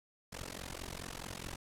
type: noise with amplitude modulation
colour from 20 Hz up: pink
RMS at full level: -40 dBFS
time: 0.32-1.56 s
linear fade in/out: 10 ms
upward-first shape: sine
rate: 44.7 Hz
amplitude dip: 100%
effects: low-pass 11000 Hz 12 dB/octave